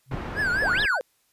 sine tone with exponential growth, 130.81 Hz, C3, in tune, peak -22 dBFS, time 0.06-0.15 s, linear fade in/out 2 ms, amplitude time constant 19 ms
pink low-pass noise, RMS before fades -33 dBFS, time 0.11-0.86 s, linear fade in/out 5 ms, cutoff 1700 Hz, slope 12 dB/octave
triangle tone with vibrato, 1568 Hz, G6, in tune, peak -20 dBFS, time 0.35-1 s, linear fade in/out 50 ms, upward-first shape triangle, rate 4.7 Hz, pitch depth 190 cents each way
sine exponential two-way sweep, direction up then down, 470 to 4186 to 470 Hz, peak -26 dBFS, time 0.62-1.01 s, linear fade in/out 0 ms, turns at 0.81 s
effects white hiss -67 dBFS RMS until 1.32 s + resampled to 32000 Hz

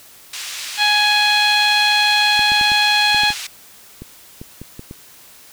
pink band-pass noise, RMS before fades -29 dBFS, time 0.33-3.47 s, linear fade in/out 5 ms, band 2600 to 7400 Hz, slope 12 dB/octave
harmonic tone, 835 Hz, G#5, 9 cents sharp, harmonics 1 / 2 / 3 / 4 / 5, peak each -19 / -19 / -19 / -19 / -19 dBFS, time 0.77-3.34 s, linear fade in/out 50 ms
clicks, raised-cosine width 3 ms, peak -19 dBFS, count 12, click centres 2.393 / 2.519 / 2.612 / 2.718 / 3.146 / 3.235 / 3.304 / 4.02 / 4.415 / 4.616 / 4.794 / 4.911 s
effects white hiss -44 dBFS RMS until 5.52 s

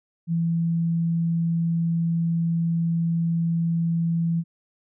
sine tone, 167 Hz, E3, 23 cents sharp, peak -20 dBFS, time 0.27-4.44 s, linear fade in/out 50 ms, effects none

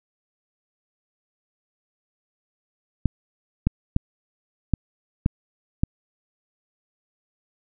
clicks, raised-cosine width 5 ms, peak -6 dBFS, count 6, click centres 3.057 / 3.67 / 3.964 / 4.737 / 5.261 / 5.835 s, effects none

